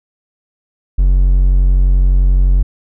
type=tone; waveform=triangle; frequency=45.81 Hz; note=F#1; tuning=17 cents flat; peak=-5 dBFS; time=0.98-2.63 s; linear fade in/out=10 ms; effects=none